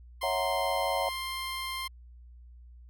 15% pulse tone with pitch glide, 1046.5 to 1053.2 Hz, C6 to C6, 0 to +11 cents, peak -27 dBFS, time 0.21-1.88 s, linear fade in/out 10 ms, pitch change +11 cents, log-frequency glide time 1.06-1.14 s
sine chord, F# dominant seventh, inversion second, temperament equal with one note detuned, 554.4 / 655.5 / 740 / 932.3 Hz, C#5 / E5 / F#5 / A#5, 0 / -10 / 0 / 0 cents, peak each -33 dBFS, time 0.23-1.09 s, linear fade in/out 2 ms
effects added 60 Hz sine -48 dBFS peak until 2.89 s

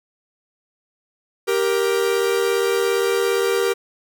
45% pulse tone pair together, 392 / 469.4 Hz, G4 / A#4, 0 / +12 cents, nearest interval minor third, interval 312 cents, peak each -20 dBFS, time 1.47-3.74 s, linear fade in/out 20 ms, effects none

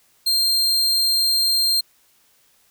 40% pulse tone, 4186 Hz, C8, in tune, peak -15 dBFS, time 0.26-1.81 s, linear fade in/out 10 ms, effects white hiss -59 dBFS RMS until 2.7 s

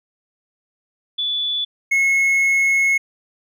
sine / triangle tone pair in turn, 3457 / 2178 Hz, A7 / C#7, -31 / -31 cents, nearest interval minor sixth, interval 800 cents, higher first, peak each -19 / -12 dBFS, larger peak second, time 1.18-1.65 / 1.91-2.98 s, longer second, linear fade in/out 10 ms, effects none

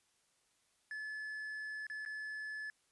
triangle tone with dropouts, 1725 Hz, A6, 35 cents flat, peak -39 dBFS, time 0.91-2.7 s, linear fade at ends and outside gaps 1 ms, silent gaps 1.868-1.899 / 2.051-2.06 s, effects white hiss -75 dBFS RMS until 2.91 s + resampled to 24000 Hz

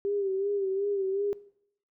sine tone with vibrato, 394.4 Hz, G4, 11 cents sharp, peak -26 dBFS, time 0.05-1.33 s, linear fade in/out 0 ms, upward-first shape sine, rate 2.7 Hz, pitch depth 61 cents each way, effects noise-tail reverb RT60 0.7 s tail -20 dB re dry

